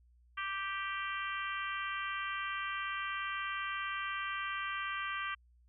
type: harmonic tone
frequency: 391.5 Hz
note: G4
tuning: 2 cents flat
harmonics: 3 / 4 / 5 / 6 / 7 / 8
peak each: -39 / -41 / -43 / -45 / -46 / -47 dBFS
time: 0.37-5.35 s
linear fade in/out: 10 ms
effects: added 60 Hz sine -62 dBFS peak until 5.68 s